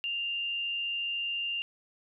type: tone with frequency modulation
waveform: sine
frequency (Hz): 2794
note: F7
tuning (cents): 0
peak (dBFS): -30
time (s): 0.04-1.62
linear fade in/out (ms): 0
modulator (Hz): 109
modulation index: 0.33
effects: none